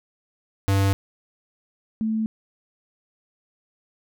square / sine tone pair in turn, 98 / 220 Hz, G2 / A3, 0 / 0 cents, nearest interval octave + major second, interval 1400 cents, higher second, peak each -18 / -21 dBFS, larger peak first, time 0.68-0.93 / 2.01-2.26 s, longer neither, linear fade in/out 0 ms, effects none

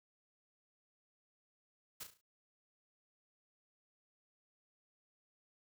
white noise with echo, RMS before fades -45 dBFS, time 2-2.04 s, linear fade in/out 10 ms, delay 35 ms, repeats 5, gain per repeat -7 dB, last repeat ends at 2.215 s, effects none

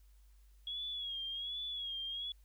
sine tone with vibrato, 3322 Hz, G#7, in tune, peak -38 dBFS, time 0.67-2.32 s, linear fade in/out 2 ms, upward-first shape sine, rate 1.3 Hz, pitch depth 72 cents each way, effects added 50 Hz sine -59 dBFS peak until 2.44 s + white hiss -75 dBFS RMS until 2.44 s

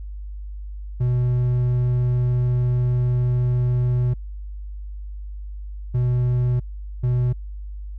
triangle tone bursts at uneven times, 123.47 Hz, B2, in tune, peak -15 dBFS, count 3, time 1-4.14 / 5.94-6.6 / 7.03-7.33 s, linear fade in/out 10 ms, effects added 50 Hz sine -30 dBFS peak until 7.98 s

